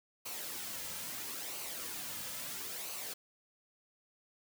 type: noise with flanger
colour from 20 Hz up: white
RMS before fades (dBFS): -42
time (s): 0.25-3.14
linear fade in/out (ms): 10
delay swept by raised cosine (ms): 0.56 to 2.76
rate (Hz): 0.75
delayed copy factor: -0.5
effects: none